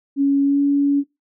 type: tone with pitch glide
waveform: sine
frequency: 278.7 to 282.9 Hz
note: C#4 to C#4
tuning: +9 to +35 cents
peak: -13 dBFS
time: 0.16-1.04 s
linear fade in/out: 50 ms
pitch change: +26 cents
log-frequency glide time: 0.43-0.6 s
effects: noise-tail reverb RT60 0.2 s tail -18 dB re dry